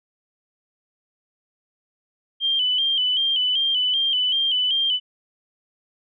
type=tone with vibrato; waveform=sine; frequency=3089 Hz; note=G7; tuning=26 cents flat; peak=-18 dBFS; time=2.4-5 s; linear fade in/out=50 ms; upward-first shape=square; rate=2.6 Hz; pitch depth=54 cents each way; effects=none